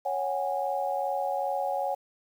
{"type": "chord", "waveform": "sine", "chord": "C# suspended fourth", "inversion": "none", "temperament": "equal with one note detuned", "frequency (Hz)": [554.4, 740, 822.5], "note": ["C#5", "F#5", "G#5"], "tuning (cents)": [0, 0, -17], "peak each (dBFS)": -31, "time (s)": [0.05, 1.95], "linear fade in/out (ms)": 10, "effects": ["9-bit"]}